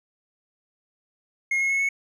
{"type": "tone with pitch steps", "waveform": "triangle", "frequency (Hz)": [2151, 2168, 2186, 2204], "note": ["C7", "C#7", "C#7", "C#7"], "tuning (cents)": [47, -39, -25, -11], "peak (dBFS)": -19, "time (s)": [1.51, 1.89], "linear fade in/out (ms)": 5, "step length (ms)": 95, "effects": ["resampled to 24000 Hz"]}